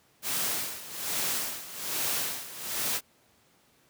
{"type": "noise with tremolo", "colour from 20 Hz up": "white", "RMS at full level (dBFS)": -29, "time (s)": [0.22, 3.01], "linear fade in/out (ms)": 50, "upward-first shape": "sine", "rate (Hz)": 1.2, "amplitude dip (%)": 80, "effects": ["pink hiss -64 dBFS RMS until 3.89 s", "high-pass 100 Hz 12 dB/octave"]}